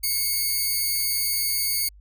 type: tone pair together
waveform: 5% pulse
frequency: 2183 / 4626 Hz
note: C#7 / D8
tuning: -27 / -27 cents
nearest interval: octave + minor second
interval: 1300 cents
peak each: -17 dBFS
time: 0.03-1.89 s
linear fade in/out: 10 ms
effects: added 50 Hz sine -46 dBFS peak until 2 s